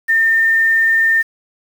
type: tone with quantisation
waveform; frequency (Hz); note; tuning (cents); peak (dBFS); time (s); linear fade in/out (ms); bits
sine; 1809; A6; +48; -10; 0.08-1.23; 20; 6
effects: none